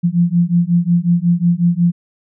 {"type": "beating tone pair", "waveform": "sine", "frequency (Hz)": [170.3, 175.8], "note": ["F3", "F3"], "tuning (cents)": [-43, 12], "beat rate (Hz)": 5.5, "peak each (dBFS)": -14, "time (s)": [0.03, 1.92], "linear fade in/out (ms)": 20, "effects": []}